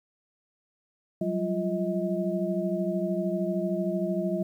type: tone cluster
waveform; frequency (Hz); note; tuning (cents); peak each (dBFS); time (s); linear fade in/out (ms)
sine; 181.8 / 194.9 / 346.8 / 633; F#3 / G3 / F4 / D#5; -30 / -10 / -12 / +30; -31; 1.21-4.43; 5
effects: 10-bit